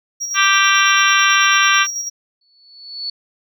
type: tone with tremolo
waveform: triangle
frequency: 5660 Hz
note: F8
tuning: 22 cents sharp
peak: -19 dBFS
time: 0.2-2.1 s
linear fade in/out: 20 ms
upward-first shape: square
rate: 9.1 Hz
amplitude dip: 40%
type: harmonic tone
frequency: 392 Hz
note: G4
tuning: in tune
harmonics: 3 / 4 / 5 / 6 / 7 / 8 / 9 / 10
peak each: -16 / -16 / -22 / -20 / -20 / -22 / -23 / -26 dBFS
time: 0.34-1.87 s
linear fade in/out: 50 ms
type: tone with exponential growth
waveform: sine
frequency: 4435 Hz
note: C#8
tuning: in tune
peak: -20 dBFS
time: 2.41-3.1 s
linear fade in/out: 5 ms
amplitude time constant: 150 ms
effects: none